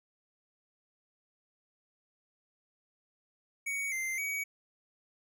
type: tone with pitch steps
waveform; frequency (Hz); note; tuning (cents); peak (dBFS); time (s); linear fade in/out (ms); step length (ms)
square; 2241 / 2085 / 2260; C#7 / C7 / C#7; +18 / -7 / +33; -33; 3.66-4.44; 10; 260
effects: none